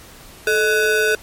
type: ring-modulated tone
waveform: square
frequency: 527 Hz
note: C5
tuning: 12 cents sharp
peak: -12 dBFS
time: 0.47-1.15 s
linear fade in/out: 2 ms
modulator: 961 Hz
effects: pink hiss -42 dBFS RMS until 1.22 s + MP3 64 kbps